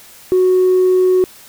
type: tone with tanh clipping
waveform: triangle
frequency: 369 Hz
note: F#4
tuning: 5 cents flat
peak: -9 dBFS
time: 0.32-1.24 s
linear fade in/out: 0 ms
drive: 5 dB
effects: white hiss -41 dBFS RMS until 1.48 s